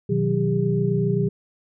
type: tone cluster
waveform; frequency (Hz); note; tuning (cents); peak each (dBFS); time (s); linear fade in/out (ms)
sine; 125.7 / 157.2 / 184.9 / 402.5; B2 / D#3 / F#3 / G4; +31 / +18 / -1 / +46; -24; 0.09-1.29; 10
effects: none